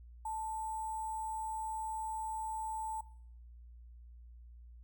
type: tone with sample-and-hold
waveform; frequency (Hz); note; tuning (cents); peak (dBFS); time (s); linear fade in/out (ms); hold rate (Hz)
sine; 880; A5; 0; -36; 0.25-3.01; 5; 8820
effects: noise-tail reverb RT60 0.6 s tail -20 dB re dry + added 59 Hz sine -51 dBFS peak until 4.83 s